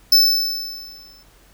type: tone with exponential decay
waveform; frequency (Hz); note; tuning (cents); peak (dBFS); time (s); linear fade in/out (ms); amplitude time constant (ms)
square; 5274; E8; 0; -8; 0.12-1.23; 5; 240
effects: added 45 Hz sine -53 dBFS peak until 1.53 s + pink hiss -53 dBFS RMS until 1.53 s